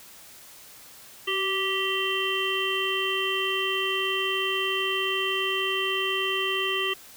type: harmonic tone with a mistuned harmonic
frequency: 390.2 Hz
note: G4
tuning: 8 cents flat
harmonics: 1 / 3 / 5 / 7 / 8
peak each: -30 / -32 / -32 / -30 / -29 dBFS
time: 1.27-6.94 s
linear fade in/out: 10 ms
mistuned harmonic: 1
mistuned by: -35 cents
effects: white hiss -48 dBFS RMS until 7.16 s